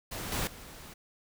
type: noise with level steps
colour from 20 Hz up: pink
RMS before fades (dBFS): -38 / -32 / -48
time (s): 0.11-0.94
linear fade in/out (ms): 10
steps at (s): 0.32 / 0.47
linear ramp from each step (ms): 2
effects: none